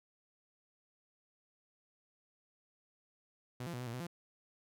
sawtooth tone with pitch steps, 124.2 / 171.4 / 122.6 / 125.6 / 116.2 / 126 / 172.5 Hz, B2 / F3 / B2 / B2 / A#2 / B2 / F3, +10 / -32 / -12 / +30 / -5 / +35 / -21 cents, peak -36 dBFS, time 3.6-4.069 s, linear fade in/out 5 ms, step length 67 ms, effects none

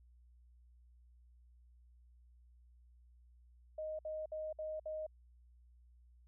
sine tone bursts, 622.3 Hz, D#5, in tune, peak -39 dBFS, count 5, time 3.78-5.066 s, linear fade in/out 5 ms, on 210 ms, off 59 ms, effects added 60 Hz sine -61 dBFS peak until 6.27 s

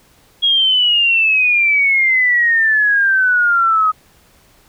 sine exponential sweep, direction down, 3310 to 1255 Hz, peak -10 dBFS, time 0.42-3.92 s, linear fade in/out 20 ms, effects pink hiss -51 dBFS RMS until 4.68 s

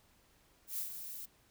violet noise with ADSR envelope, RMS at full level -37 dBFS, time 0.67-1.26 s, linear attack 110 ms, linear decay 110 ms, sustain -8 dB, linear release 12 ms, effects pink hiss -68 dBFS RMS until 1.5 s

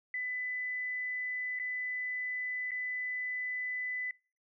sine tone with dropouts, 2000 Hz, B6, 21 cents sharp, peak -33 dBFS, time 0.14-4.11 s, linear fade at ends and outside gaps 2 ms, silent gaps 1.59-1.597 / 2.709-2.716 s, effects noise-tail reverb RT60 0.4 s tail -26 dB re dry

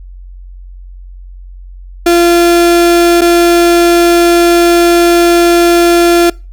35% pulse tone with dropouts, 344.1 Hz, F4, 26 cents flat, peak -3 dBFS, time 2.06-6.3 s, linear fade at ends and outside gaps 5 ms, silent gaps 3.21-3.216 s, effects noise-tail reverb RT60 0.3 s tail -24 dB re dry + added 45 Hz sine -27 dBFS peak until 6.52 s

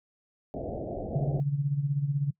white low-pass noise, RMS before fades -35 dBFS, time 0.54-1.4 s, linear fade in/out 0 ms, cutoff 730 Hz, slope 96 dB/octave
sine tone with tremolo, 142.2 Hz, C#3, 45 cents sharp, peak -22 dBFS, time 1.15-2.31 s, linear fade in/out 10 ms, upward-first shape sine, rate 16 Hz, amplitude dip 65%
effects noise-tail reverb RT60 0.1 s tail -22 dB re dry

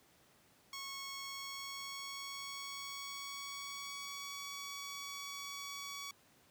10% pulse tone with pitch glide, 1100 to 1129 Hz, C#6 to C#6, -14 to +31 cents, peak -35 dBFS, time 0.73-6.11 s, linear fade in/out 2 ms, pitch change +45 cents, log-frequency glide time 1.14-4.42 s, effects pink hiss -67 dBFS RMS until 6.5 s + high-pass 100 Hz 12 dB/octave

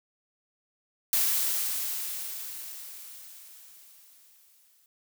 blue noise with exponential decay, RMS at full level -24 dBFS, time 1.13-4.86 s, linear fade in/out 1 ms, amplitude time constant 810 ms, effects none

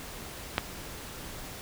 click, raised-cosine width 0.3 ms, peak -8 dBFS, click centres 0.581 s, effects pink hiss -42 dBFS RMS until 1.61 s

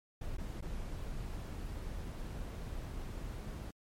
brown noise with dropouts, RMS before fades -41 dBFS, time 0.21-3.71 s, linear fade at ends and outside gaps 5 ms, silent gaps 0.369-0.381 / 0.608-0.623 s, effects MP3 64 kbps

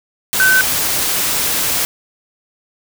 sine tone in noise, 1525 Hz, G6, 48 cents flat, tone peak -9 dBFS, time 0.4-0.61 s, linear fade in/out 0 ms, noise white, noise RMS -17 dBFS, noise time 0.33-1.85 s, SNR +5 dB, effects none

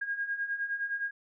sine beating tone pair, 1622 / 1631.7 Hz, G#6 / G#6, -41 / -31 cents, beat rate 9.7 Hz, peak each -37 / -32 dBFS, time 0.01-1.11 s, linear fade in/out 10 ms, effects none

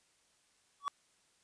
triangle tone with exponential growth, 1135 Hz, C#6, 41 cents sharp, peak -26 dBFS, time 0.8-0.88 s, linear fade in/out 0 ms, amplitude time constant 16 ms, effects white hiss -71 dBFS RMS until 1.43 s + resampled to 22050 Hz

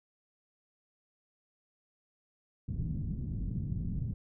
white low-pass noise, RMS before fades -35 dBFS, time 2.68-4.14 s, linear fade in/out 5 ms, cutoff 180 Hz, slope 24 dB/octave, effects none

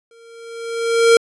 square tone with exponential growth, 461.6 Hz, A#4, 17 cents flat, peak -7 dBFS, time 0.11-1.17 s, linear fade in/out 2 ms, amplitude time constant 230 ms, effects resampled to 24000 Hz

